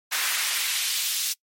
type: noise with high-pass filter sweep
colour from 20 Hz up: pink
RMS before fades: -26 dBFS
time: 0.11-1.34 s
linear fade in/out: 20 ms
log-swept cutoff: 1500 to 4100 Hz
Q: 1.1
effects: noise-tail reverb RT60 0.1 s tail -25 dB re dry + MP3 64 kbps